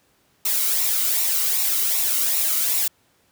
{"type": "noise with flanger", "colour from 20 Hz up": "blue", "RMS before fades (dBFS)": -21, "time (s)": [0.45, 2.88], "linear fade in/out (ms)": 5, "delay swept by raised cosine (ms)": [0.62, 1.2], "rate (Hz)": 2.6, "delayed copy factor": -0.5, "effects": ["pink hiss -62 dBFS RMS until 3.31 s", "high-pass 80 Hz 12 dB/octave"]}